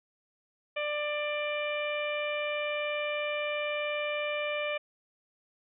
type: harmonic tone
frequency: 593 Hz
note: D5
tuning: 17 cents sharp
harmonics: 1 / 2 / 3 / 4 / 5 / 6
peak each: -32 / -40 / -41 / -35 / -41 / -50 dBFS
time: 0.76-4.78 s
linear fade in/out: 10 ms
effects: none